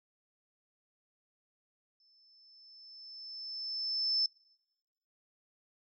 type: tone with exponential growth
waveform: sine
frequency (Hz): 5274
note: E8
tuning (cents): 0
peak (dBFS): -26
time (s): 2-4.26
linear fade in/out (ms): 2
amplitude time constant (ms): 490
effects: noise-tail reverb RT60 1.0 s tail -26 dB re dry